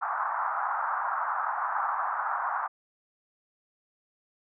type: band-pass noise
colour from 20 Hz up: white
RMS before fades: -30 dBFS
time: 0.01-2.68 s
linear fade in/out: 20 ms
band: 760 to 1400 Hz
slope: 48 dB/octave
effects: none